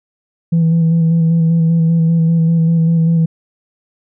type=tone with vibrato; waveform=sine; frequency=164.81 Hz; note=E3; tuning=in tune; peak=-7 dBFS; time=0.52-3.26 s; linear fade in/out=10 ms; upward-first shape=square; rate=5.1 Hz; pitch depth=20 cents each way; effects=tanh soft clip ceiling -7 dBFS